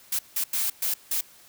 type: noise bursts at uneven times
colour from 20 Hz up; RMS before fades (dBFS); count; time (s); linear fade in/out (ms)
blue; -26; 5; 0.12-0.19 / 0.36-0.44 / 0.53-0.7 / 0.82-0.94 / 1.11-1.21; 5
effects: white hiss -53 dBFS RMS until 1.48 s